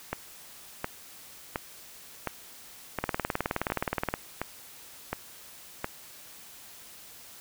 two click trains, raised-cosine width 0.5 ms, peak -12 / -14 dBFS, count 22 / 9, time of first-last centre 3.04-4.139 / 0.13-5.844 s, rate 19.1 / 1.4 Hz, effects white hiss -49 dBFS RMS until 7.4 s

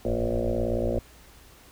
sine tone with frequency modulation, 295 Hz, D4, 8 cents sharp, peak -23 dBFS, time 0.05-0.99 s, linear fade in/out 2 ms, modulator 58.2 Hz, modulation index 5.5, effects added 60 Hz sine -56 dBFS peak until 1.71 s + pink hiss -53 dBFS RMS until 1.71 s

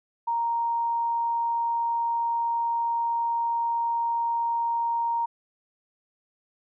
sine tone, 932.3 Hz, A#5, in tune, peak -23 dBFS, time 0.27-5.26 s, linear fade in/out 10 ms, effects none

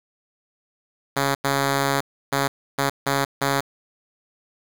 5% pulse tone bursts at uneven times, 138.59 Hz, C#3, in tune, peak -8 dBFS, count 6, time 1.16-1.35 / 1.44-2.01 / 2.32-2.48 / 2.78-2.9 / 3.06-3.25 / 3.41-3.61 s, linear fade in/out 10 ms, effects 7-bit

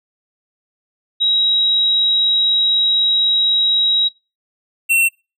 sine / square tone pair in turn, 3836 / 2712 Hz, A#7 / E7, +49 / +49 cents, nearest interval tritone, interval 600 cents, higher first, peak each -12 / -12 dBFS, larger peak neither, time 1.2-4.09 / 4.89-5.09 s, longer first, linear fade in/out 20 ms, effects noise-tail reverb RT60 0.3 s tail -26 dB re dry

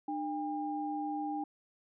sine tone pair together, 301.2 / 804 Hz, D4 / G5, +44 / +44 cents, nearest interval octave + perfect fourth, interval 1700 cents, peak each -36 / -36 dBFS, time 0.08-1.44 s, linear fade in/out 5 ms, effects none

